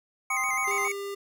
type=tone with vibrato; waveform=square; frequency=2158 Hz; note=C#7; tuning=47 cents flat; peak=-28 dBFS; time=0.3-0.92 s; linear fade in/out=5 ms; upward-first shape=square; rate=7.3 Hz; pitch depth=58 cents each way
type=chord; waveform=sine; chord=C minor; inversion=second; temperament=equal; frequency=784 / 1046.5 / 1244.5 Hz; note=G5 / C6 / Eb6; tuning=0 / 0 / 0 cents; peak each=-35 / -32 / -32 dBFS; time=0.3-0.88 s; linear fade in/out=5 ms
type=click train; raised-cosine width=0.5 ms; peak=-32 dBFS; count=10; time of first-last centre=0.44-0.867 s; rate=21.1 Hz
type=tone; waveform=square; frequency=399.6 Hz; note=G4; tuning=33 cents sharp; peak=-33 dBFS; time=0.67-1.15 s; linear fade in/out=10 ms
effects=none